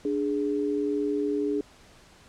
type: tone pair together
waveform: sine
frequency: 293.7 / 415.4 Hz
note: D4 / G#4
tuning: 0 / 0 cents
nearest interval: tritone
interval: 600 cents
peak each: -27 dBFS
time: 0.05-1.61 s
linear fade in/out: 2 ms
effects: pink hiss -54 dBFS RMS until 2.28 s + low-pass 8000 Hz 12 dB/octave